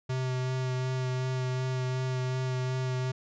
square tone with vibrato, 128.7 Hz, C3, 28 cents flat, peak -29 dBFS, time 0.09-3.12 s, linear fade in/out 10 ms, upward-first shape sine, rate 2.7 Hz, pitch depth 13 cents each way, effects resampled to 16000 Hz

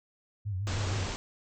sine tone with vibrato, 97.6 Hz, G2, 7 cents flat, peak -30 dBFS, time 0.45-1.07 s, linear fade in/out 20 ms, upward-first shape sine, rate 6.4 Hz, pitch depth 120 cents each way
pink low-pass noise, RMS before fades -36 dBFS, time 0.67-1.16 s, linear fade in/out 0 ms, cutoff 7700 Hz, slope 96 dB/octave
effects none

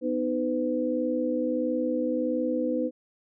sine tone cluster, 249.3 / 310.8 / 505 Hz, B3 / D#4 / B4, +16 / -2 / +39 cents, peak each -29 / -29 / -28 dBFS, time 0.01-2.91 s, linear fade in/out 50 ms, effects none

